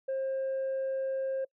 sine tone, 533 Hz, C5, 32 cents sharp, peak -27 dBFS, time 0.08-1.45 s, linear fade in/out 10 ms, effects noise-tail reverb RT60 0.1 s tail -26 dB re dry + tanh soft clip ceiling -28 dBFS

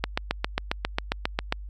click train, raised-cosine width 0.3 ms, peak -7 dBFS, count 12, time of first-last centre 0.04-1.524 s, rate 7.41 Hz, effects added 50 Hz sine -35 dBFS peak until 1.69 s + MP3 64 kbps

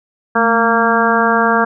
harmonic tone with a mistuned harmonic, 230.5 Hz, A#3, 19 cents flat, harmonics 1 / 2 / 3 / 4 / 5 / 6 / 7, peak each -18 / -18 / -18 / -18 / -18 / -18 / -18 dBFS, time 0.35-1.65 s, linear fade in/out 10 ms, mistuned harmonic 1, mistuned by -63 cents, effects none

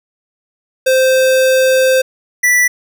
square tone pair in turn, 521 / 1967 Hz, C5 / B6, -7 / -7 cents, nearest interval octave + major seventh, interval 2300 cents, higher second, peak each -9 dBFS, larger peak neither, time 0.86-2.02 / 2.43-2.68 s, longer first, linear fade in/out 10 ms, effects none

